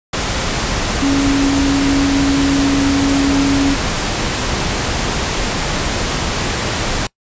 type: tone in noise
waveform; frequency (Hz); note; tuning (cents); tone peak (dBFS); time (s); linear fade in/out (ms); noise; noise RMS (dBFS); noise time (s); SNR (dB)
sine; 277.2; C#4; 0; -12; 1.02-3.74; 5; pink; -18; 0.13-7.07; +3
effects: noise-tail reverb RT60 0.1 s tail -24 dB re dry + resampled to 16000 Hz